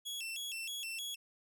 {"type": "tone with vibrato", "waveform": "sawtooth", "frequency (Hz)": 2997, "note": "F#7", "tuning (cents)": 22, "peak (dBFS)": -36, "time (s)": [0.05, 1.16], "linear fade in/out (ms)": 20, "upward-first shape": "square", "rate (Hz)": 3.2, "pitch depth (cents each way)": 190, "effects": []}